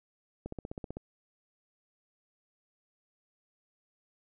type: click train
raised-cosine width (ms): 2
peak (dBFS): -25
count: 9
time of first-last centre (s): 0.46-0.97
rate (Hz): 15.7
effects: none